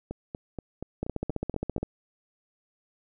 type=two click trains; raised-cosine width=2 ms; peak=-21 / -16 dBFS; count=8 / 13; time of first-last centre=0.11-1.781 / 1.03-1.83 s; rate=4.19 / 15 Hz; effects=none